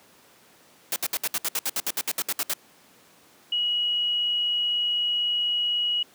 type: noise bursts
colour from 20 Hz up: white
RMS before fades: -26 dBFS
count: 16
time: 0.92-2.536 s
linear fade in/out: 2 ms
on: 41 ms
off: 64 ms
type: tone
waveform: sine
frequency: 2909 Hz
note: F#7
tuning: 30 cents flat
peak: -22 dBFS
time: 3.52-6.03 s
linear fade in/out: 5 ms
effects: pink hiss -55 dBFS RMS until 6.14 s + high-pass 200 Hz 12 dB/octave

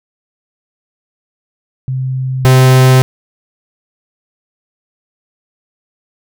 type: tone pair in turn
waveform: sine / 45% pulse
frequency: 130.5 / 129.67 Hz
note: C3 / C3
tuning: -4 / -15 cents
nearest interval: unison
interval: 11 cents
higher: first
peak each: -14 / -4 dBFS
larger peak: second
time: 1.88-2.45 / 2.45-3.02 s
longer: neither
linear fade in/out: 0 ms
effects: none

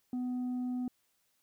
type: tone with tanh clipping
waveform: sine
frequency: 249.6 Hz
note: B3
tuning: 19 cents sharp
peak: -33 dBFS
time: 0.13-0.88 s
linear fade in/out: 2 ms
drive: 3 dB
effects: white hiss -75 dBFS RMS until 1.42 s

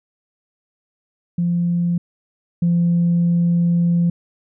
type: tone pair in turn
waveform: sine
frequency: 173.1 / 171.81 Hz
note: F3 / F3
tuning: -15 / -28 cents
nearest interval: unison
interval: 13 cents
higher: first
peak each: -15 / -12 dBFS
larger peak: second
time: 1.38-1.98 / 2.62-4.1 s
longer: second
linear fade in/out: 5 ms
effects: tanh soft clip ceiling -10 dBFS

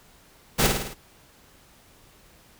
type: noise with echo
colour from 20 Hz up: pink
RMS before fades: -20 dBFS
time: 0.58-0.68 s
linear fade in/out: 20 ms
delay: 53 ms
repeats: 5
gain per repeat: -4 dB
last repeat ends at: 0.945 s
effects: pink hiss -55 dBFS RMS until 2.59 s

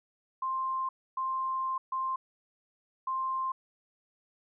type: tone bursts at uneven times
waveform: sine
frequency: 1051 Hz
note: C6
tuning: 7 cents sharp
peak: -29 dBFS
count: 4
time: 0.42-0.89 / 1.17-1.78 / 1.92-2.16 / 3.07-3.52 s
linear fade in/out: 5 ms
effects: none

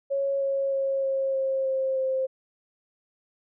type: tone with pitch steps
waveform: sine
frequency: 552 / 547.6 / 543.1 / 538.8 / 534.4 / 530.1 / 525.9 Hz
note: C#5 / C#5 / C#5 / C#5 / C5 / C5 / C5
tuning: -7 / -21 / -36 / -49 / +36 / +23 / +9 cents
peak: -23 dBFS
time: 0.1-2.27 s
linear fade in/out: 20 ms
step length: 310 ms
effects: none

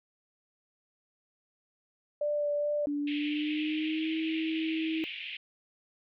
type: tone with vibrato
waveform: sine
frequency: 587.3 Hz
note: D5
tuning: in tune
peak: -27 dBFS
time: 2.21-2.86 s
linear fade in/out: 5 ms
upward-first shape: sine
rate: 2.4 Hz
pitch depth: 11 cents each way
type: tone with pitch glide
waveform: sine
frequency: 290 to 319.9 Hz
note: D4 to D#4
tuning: -22 to +48 cents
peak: -29 dBFS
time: 2.87-5.04 s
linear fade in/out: 0 ms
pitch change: +170 cents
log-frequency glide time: 3.02-4.14 s
type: band-pass noise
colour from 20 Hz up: white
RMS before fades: -40 dBFS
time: 3.07-5.37 s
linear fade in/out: 5 ms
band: 2200 to 3100 Hz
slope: 48 dB/octave
effects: none

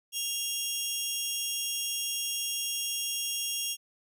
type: tone pair together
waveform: 15% pulse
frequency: 2794 / 3286 Hz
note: F7 / G#7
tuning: 0 / -19 cents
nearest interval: minor third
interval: 281 cents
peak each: -26 dBFS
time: 0.12-3.77 s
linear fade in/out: 50 ms
effects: none

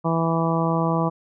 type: harmonic tone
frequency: 164.81 Hz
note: E3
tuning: in tune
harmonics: 1 / 2 / 3 / 4 / 5 / 6 / 7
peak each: -22 / -27 / -28 / -28 / -30 / -28 / -29 dBFS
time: 0.04-1.1 s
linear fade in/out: 20 ms
effects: none

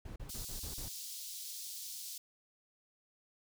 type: noise bursts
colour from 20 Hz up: brown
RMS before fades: -45 dBFS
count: 6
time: 0.05-0.885 s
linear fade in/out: 5 ms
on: 110 ms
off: 35 ms
type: high-pass noise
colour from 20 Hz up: pink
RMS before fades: -45 dBFS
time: 0.29-2.18 s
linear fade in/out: 5 ms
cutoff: 4100 Hz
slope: 24 dB/octave
effects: none

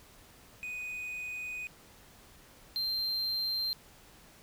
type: tone pair in turn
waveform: triangle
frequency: 2489 / 4155 Hz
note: D#7 / C8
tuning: 0 / -13 cents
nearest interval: major sixth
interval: 887 cents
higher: second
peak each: -35 / -29 dBFS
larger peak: second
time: 0.63-1.67 / 2.76-3.73 s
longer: first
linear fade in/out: 0 ms
effects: pink hiss -57 dBFS RMS until 4.42 s

